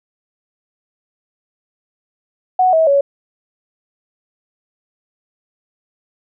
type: tone with pitch steps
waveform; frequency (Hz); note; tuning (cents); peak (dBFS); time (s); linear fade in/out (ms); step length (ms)
sine; 740 / 644.2 / 560.8; F#5 / E5 / C#5; 0 / -40 / +20; -9; 2.59-3.01; 5; 140
effects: none